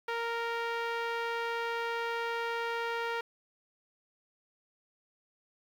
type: tone with low-pass filter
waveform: 5% pulse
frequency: 464.8 Hz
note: A#4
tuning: 5 cents flat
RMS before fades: -34 dBFS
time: 0.08-3.21 s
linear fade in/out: 5 ms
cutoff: 1600 Hz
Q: 0.65
effects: 9-bit